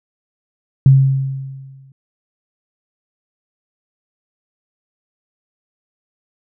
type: tone with exponential decay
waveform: sine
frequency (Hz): 134.8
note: C#3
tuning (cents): -48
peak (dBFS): -3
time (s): 0.86-1.92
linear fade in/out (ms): 2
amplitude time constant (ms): 230
effects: none